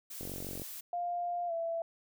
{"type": "noise", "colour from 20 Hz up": "blue", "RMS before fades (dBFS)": -44, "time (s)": [0.1, 0.81], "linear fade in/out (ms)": 10}
{"type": "click train", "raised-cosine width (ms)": 2, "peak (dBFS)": -29, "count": 20, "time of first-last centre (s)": [0.21, 0.619], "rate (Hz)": 46.5}
{"type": "tone with pitch glide", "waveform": "sine", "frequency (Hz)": [701, 666.6], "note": ["F5", "E5"], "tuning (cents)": [6, 19], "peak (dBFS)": -32, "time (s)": [0.93, 1.82], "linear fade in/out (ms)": 2, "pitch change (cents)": -87, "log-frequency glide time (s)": [1.47, 1.52]}
{"effects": []}